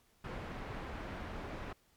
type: low-pass noise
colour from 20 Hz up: pink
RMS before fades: -43 dBFS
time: 0.24-1.73 s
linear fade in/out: 5 ms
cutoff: 2000 Hz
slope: 12 dB/octave
effects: pink hiss -70 dBFS RMS until 1.96 s + MP3 96 kbps